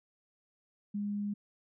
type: tone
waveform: sine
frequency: 204.9 Hz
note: G#3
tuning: 23 cents flat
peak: -32 dBFS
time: 0.94-1.34 s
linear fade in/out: 10 ms
effects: none